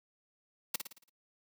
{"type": "noise with echo", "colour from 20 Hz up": "white", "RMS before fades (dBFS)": -32, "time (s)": [0.74, 0.76], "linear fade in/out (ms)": 5, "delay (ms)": 56, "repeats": 6, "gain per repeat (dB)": -6, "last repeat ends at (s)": 1.096, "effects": ["noise-tail reverb RT60 0.1 s tail -26 dB re dry"]}